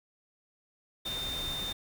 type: tone in noise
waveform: sine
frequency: 3620 Hz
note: A7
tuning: 48 cents sharp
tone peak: -34 dBFS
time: 1.05-1.73 s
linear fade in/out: 10 ms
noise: pink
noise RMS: -40 dBFS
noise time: 1.05-1.73 s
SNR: +3 dB
effects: none